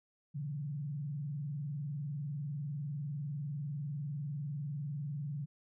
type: tone with vibrato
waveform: sine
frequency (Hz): 144.5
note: D3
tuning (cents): -28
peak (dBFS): -36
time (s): 0.34-5.46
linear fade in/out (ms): 20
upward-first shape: sine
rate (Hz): 20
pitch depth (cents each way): 190
effects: none